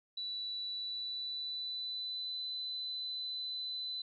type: tone with pitch glide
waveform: sine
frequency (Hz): 3951 to 4013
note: B7 to B7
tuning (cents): 0 to +27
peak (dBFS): -37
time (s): 0.17-4.02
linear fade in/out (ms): 5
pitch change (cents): +27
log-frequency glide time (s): 0.73-2.46
effects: none